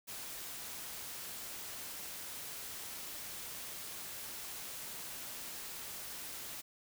white noise, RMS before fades -45 dBFS, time 0.07-6.62 s, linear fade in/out 20 ms, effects none

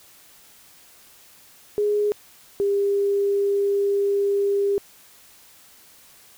sine tone pair in turn, 415.3 / 400.9 Hz, G#4 / G4, 0 / +39 cents, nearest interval minor second, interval 61 cents, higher first, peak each -18 dBFS, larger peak neither, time 1.78-2.12 / 2.6-4.78 s, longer second, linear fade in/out 0 ms, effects white hiss -51 dBFS RMS until 6.37 s

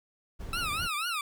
brown noise, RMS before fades -39 dBFS, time 0.39-0.88 s, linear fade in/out 20 ms
20% pulse tone with vibrato, 1303 Hz, E6, 20 cents flat, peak -25 dBFS, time 0.53-1.21 s, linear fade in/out 2 ms, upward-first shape triangle, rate 4.1 Hz, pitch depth 210 cents each way
effects none

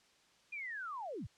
sine linear sweep, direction down, 2466 to 59.2 Hz, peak -40 dBFS, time 0.52-1.27 s, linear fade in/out 10 ms, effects white hiss -68 dBFS RMS until 1.37 s + low-pass 6000 Hz 12 dB/octave

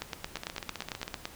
two click trains, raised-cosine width 0.2 ms, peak -19 / -16 dBFS, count 12 / 12, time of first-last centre 0.37-1.08 / 0.02-1.255 s, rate 15.5 / 8.91 Hz, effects pink hiss -50 dBFS RMS until 1.35 s

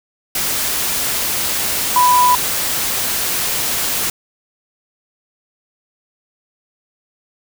sine tone in noise, 991 Hz, B5, 6 cents sharp, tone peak -9 dBFS, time 1.96-2.35 s, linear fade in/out 2 ms, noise white, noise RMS -19 dBFS, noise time 0.35-4.1 s, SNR +7 dB, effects none

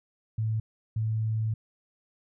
sine tone bursts at uneven times, 110.2 Hz, A2, 3 cents sharp, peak -25 dBFS, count 2, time 0.38-0.6 / 0.96-1.54 s, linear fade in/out 5 ms, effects none

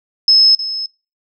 sine tone with echo, 5190 Hz, E8, 28 cents flat, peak -6 dBFS, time 0.28-0.55 s, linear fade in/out 2 ms, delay 310 ms, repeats 1, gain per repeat -13 dB, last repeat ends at 0.86 s, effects noise-tail reverb RT60 0.3 s tail -23 dB re dry

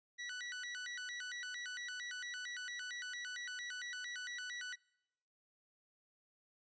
sawtooth tone with vibrato, 1700 Hz, G#6, 40 cents sharp, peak -39 dBFS, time 0.18-4.76 s, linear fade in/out 20 ms, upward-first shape square, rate 4.4 Hz, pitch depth 230 cents each way, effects noise-tail reverb RT60 0.9 s tail -26 dB re dry + resampled to 16000 Hz

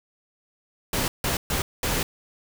pink noise bursts at uneven times, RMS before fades -25 dBFS, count 4, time 0.93-1.08 / 1.24-1.37 / 1.5-1.62 / 1.83-2.03 s, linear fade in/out 2 ms, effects none

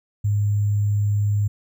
sine tone with sample-and-hold, 103.1 Hz, G#2, 12 cents flat, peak -17 dBFS, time 0.24-1.48 s, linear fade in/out 10 ms, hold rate 7350 Hz, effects none

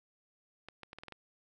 clicks, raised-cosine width 0.3 ms, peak -30 dBFS, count 7, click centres 0.686 / 0.833 / 0.931 / 0.986 / 1.035 / 1.083 / 1.123 s, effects none

